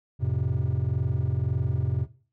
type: chord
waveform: triangle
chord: F major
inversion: none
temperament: just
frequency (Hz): 87.31 / 109.13 / 130.96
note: F2 / A2 / C3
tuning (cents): 0 / -14 / +2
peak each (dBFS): -25 / -24 / -23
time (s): 0.19-2.07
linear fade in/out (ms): 50
effects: noise-tail reverb RT60 0.4 s tail -18 dB re dry + tanh soft clip ceiling -18 dBFS